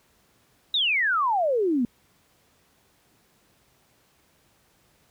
sine exponential sweep, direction down, 3891 to 228.4 Hz, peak -20 dBFS, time 0.74-1.85 s, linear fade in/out 2 ms, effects pink hiss -63 dBFS RMS until 5.1 s + high-pass 60 Hz 12 dB/octave

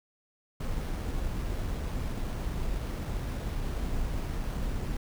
brown noise with sample-and-hold, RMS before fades -32 dBFS, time 0.6-4.97 s, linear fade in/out 5 ms, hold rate 7350 Hz, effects none

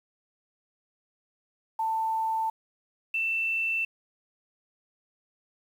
sine tone pair in turn, 890 / 2672 Hz, A5 / E7, +20 / +23 cents, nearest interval octave + perfect fifth, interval 1903 cents, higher second, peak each -25 dBFS, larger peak neither, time 1.79-2.5 / 3.14-3.85 s, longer neither, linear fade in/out 5 ms, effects 9-bit

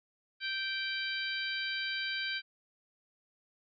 harmonic tone, 780 Hz, G5, 9 cents flat, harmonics 2 / 3 / 4 / 5 / 6, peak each -37 / -39 / -40 / -41 / -42 dBFS, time 0.4-2.42 s, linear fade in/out 50 ms, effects none

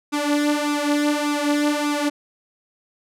sawtooth tone with flanger, 293.7 Hz, D4, in tune, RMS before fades -21 dBFS, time 0.12-2.1 s, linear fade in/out 20 ms, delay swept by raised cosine 0.8 to 4 ms, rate 1.7 Hz, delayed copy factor +0.7, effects low-pass 11000 Hz 12 dB/octave

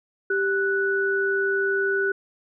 sine tone pair together, 392.4 / 1480 Hz, G4 / F#6, +2 / 0 cents, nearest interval octave + major seventh, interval 2298 cents, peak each -23 dBFS, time 0.3-2.12 s, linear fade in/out 5 ms, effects none

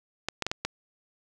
clicks, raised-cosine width 0.2 ms, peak -11 dBFS, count 5, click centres 0.286 / 0.423 / 0.466 / 0.515 / 0.65 s, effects none

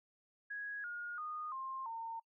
sine tone with pitch steps, 1661.2 / 1429.5 / 1230.2 / 1058.7 / 911 Hz, G#6 / F6 / D#6 / C6 / A#5, 0 / +40 / -20 / +20 / -40 cents, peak -40 dBFS, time 0.5-2.2 s, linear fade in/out 10 ms, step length 340 ms, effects noise-tail reverb RT60 0.1 s tail -25 dB re dry

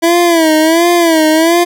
25% pulse tone with vibrato, 329.2 Hz, E4, 2 cents flat, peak -3 dBFS, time 0.02-1.65 s, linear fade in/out 20 ms, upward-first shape sine, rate 1.4 Hz, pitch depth 100 cents each way, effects none

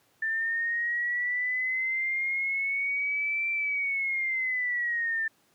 sine linear two-way sweep, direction up then down, 1776 to 2349 to 1778 Hz, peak -26 dBFS, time 0.22-5.28 s, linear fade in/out 5 ms, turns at 3.5 s, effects pink hiss -66 dBFS RMS until 5.54 s + high-pass 150 Hz 12 dB/octave

